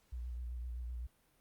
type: tone with vibrato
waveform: sine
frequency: 60.5 Hz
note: B1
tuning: 35 cents flat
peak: -39 dBFS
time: 0.12-1.07 s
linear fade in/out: 10 ms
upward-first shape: sine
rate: 7.8 Hz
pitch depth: 46 cents each way
effects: pink hiss -72 dBFS RMS until 1.4 s + Opus 48 kbps